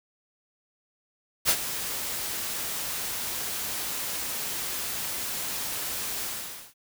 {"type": "noise with ADSR envelope", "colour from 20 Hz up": "white", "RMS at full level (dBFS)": -20, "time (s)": [1.45, 6.74], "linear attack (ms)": 42, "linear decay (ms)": 63, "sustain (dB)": -12, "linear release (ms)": 510, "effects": []}